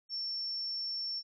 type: tone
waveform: sine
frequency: 5430 Hz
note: F8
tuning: 50 cents flat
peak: -34 dBFS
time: 0.09-1.23 s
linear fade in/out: 50 ms
effects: none